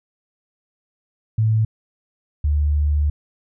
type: tone pair in turn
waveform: sine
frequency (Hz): 110 / 73.82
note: A2 / D2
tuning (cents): 0 / +9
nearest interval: perfect fifth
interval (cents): 691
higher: first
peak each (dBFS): -14 / -15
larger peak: first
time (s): 1.38-1.65 / 2.44-3.1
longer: second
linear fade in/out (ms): 5
effects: none